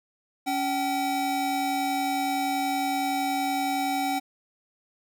square tone pair together, 278.7 / 765.4 Hz, C#4 / G5, +9 / -42 cents, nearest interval octave + perfect fourth, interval 1749 cents, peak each -30 / -27 dBFS, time 0.46-4.2 s, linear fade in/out 20 ms, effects none

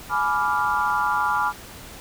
sine chord, G# diminished seventh, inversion none, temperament equal with one note detuned, 842.7 / 987.8 / 1174.7 / 1396.9 Hz, G#5 / B5 / D6 / F6, +25 / 0 / 0 / 0 cents, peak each -25 dBFS, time 0.09-1.53 s, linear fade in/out 50 ms, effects pink hiss -41 dBFS RMS until 2 s

